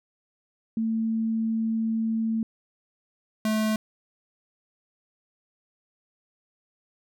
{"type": "tone pair in turn", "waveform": ["sine", "square"], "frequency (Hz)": [223.9, 216.8], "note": ["A3", "A3"], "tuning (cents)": [30, -25], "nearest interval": "minor second", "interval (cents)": 55, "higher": "first", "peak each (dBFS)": -23, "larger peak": "neither", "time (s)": [[0.77, 2.43], [3.45, 3.76]], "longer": "first", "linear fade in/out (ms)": 2, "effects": []}